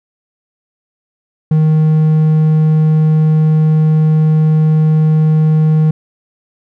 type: tone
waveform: triangle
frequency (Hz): 156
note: D#3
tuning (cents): +5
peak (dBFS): -5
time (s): 1.51-5.91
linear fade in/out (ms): 5
effects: none